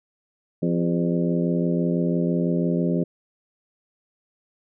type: harmonic tone with a mistuned harmonic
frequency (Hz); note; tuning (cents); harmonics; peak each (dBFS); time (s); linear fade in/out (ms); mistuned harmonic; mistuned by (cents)
86; F2; -26; 2 / 3 / 4 / 5 / 6 / 7; -22 / -26 / -28 / -30 / -32 / -33; 0.62-3.04; 10; 5; -67
effects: none